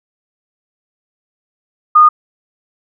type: tone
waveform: sine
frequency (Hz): 1226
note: D#6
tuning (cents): -26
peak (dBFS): -3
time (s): 1.95-2.09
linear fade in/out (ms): 10
effects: none